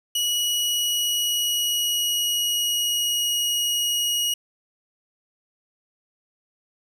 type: tone with pitch glide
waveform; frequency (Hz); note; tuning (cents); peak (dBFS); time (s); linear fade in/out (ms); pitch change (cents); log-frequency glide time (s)
sawtooth; 2919 to 2892; F#7 to F#7; -24 to -40; -18; 0.15-4.34; 5; -16; 0.33-3.31
effects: none